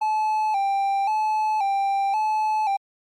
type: tone with vibrato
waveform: triangle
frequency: 825 Hz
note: G#5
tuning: 12 cents flat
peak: -18 dBFS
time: 0.01-2.77 s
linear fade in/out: 10 ms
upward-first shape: square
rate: 0.94 Hz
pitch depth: 77 cents each way
effects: Opus 48 kbps